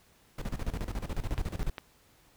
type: noise with tremolo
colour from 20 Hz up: brown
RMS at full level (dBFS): -31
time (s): 0.38-1.7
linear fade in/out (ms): 5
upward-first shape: square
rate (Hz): 14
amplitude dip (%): 80
type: clicks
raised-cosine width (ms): 0.3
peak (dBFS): -21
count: 2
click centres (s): 1.379 / 1.782
effects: pink hiss -63 dBFS RMS until 2.36 s